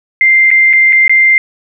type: tone with dropouts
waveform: sine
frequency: 2093 Hz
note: C7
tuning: in tune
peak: -4 dBFS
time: 0.21-1.38 s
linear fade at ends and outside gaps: 1 ms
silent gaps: 0.505-0.513 / 0.73-0.734 / 0.925-0.929 / 1.079-1.095 s
effects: none